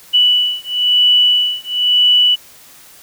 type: beating tone pair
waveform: sine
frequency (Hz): 2960 / 2961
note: F#7 / F#7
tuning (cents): 0 / +1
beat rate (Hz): 1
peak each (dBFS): -13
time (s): 0.13-2.36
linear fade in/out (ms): 20
effects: white hiss -42 dBFS RMS until 3.02 s